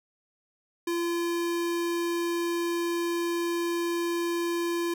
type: tone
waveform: square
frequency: 342 Hz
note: F4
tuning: 36 cents flat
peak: -27 dBFS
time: 0.87-4.94 s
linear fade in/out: 5 ms
effects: none